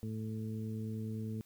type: harmonic tone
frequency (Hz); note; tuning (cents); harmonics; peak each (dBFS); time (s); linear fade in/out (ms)
109.6; A2; -6; 1 / 2 / 3 / 4; -39 / -40 / -52 / -49; 0.03-1.41; 0
effects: white hiss -67 dBFS RMS until 1.45 s